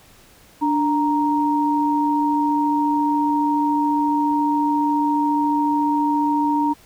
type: tone pair together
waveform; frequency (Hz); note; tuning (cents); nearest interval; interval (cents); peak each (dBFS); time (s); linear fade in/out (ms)
sine; 293.7 / 933.2; D4 / A#5; 0 / +2; octave + minor sixth; 2002; -19; 0.61-6.74; 20
effects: pink hiss -50 dBFS RMS until 6.85 s